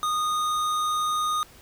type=tone with tanh clipping; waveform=sine; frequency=1233 Hz; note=D#6; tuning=16 cents flat; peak=-25 dBFS; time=0.03-1.43 s; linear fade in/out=0 ms; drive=18 dB; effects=pink hiss -51 dBFS RMS until 1.61 s